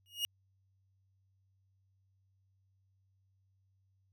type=tone with exponential growth; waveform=40% pulse; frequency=2869 Hz; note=F7; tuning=46 cents sharp; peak=-28 dBFS; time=0.06-0.25 s; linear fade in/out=0 ms; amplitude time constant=40 ms; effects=added 96 Hz sine -70 dBFS peak until 4.12 s